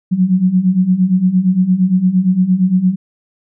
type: beating tone pair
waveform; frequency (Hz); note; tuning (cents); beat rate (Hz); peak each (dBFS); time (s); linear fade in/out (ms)
sine; 179 / 187.7; F3 / F#3; +43 / +25; 8.7; -15 / -11; 0.11-2.96; 20
effects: none